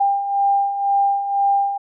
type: beating tone pair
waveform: sine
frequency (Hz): 796 / 798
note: G5 / G5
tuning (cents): +26 / +31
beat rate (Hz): 2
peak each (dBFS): -23 / -16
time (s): 0-1.78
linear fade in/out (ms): 10
effects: none